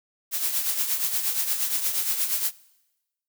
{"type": "noise with tremolo", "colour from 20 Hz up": "blue", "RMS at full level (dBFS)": -23, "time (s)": [0.31, 2.52], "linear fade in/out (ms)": 50, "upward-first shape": "triangle", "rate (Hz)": 8.5, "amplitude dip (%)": 65, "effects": ["noise-tail reverb RT60 1.0 s tail -22 dB re dry"]}